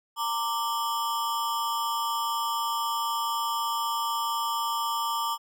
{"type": "ring-modulated tone", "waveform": "square", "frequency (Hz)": 1046.5, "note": "C6", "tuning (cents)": 0, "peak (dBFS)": -24, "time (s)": [0.16, 5.38], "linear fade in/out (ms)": 50, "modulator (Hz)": 128, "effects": []}